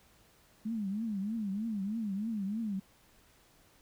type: tone with vibrato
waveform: sine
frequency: 210 Hz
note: G#3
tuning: 19 cents sharp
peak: -32 dBFS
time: 0.65-2.8 s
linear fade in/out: 10 ms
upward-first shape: triangle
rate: 3.2 Hz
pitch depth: 190 cents each way
effects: pink hiss -64 dBFS RMS until 3.81 s